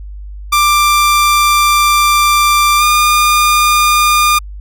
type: tone with pitch glide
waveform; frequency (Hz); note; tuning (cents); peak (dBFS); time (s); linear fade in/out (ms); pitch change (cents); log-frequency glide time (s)
sawtooth; 1183 to 1208.6; D6 to D6; +12 to +49; -4; 0.52-4.39; 10; +37; 2.78-2.83
effects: added 50 Hz sine -25 dBFS peak until 4.6 s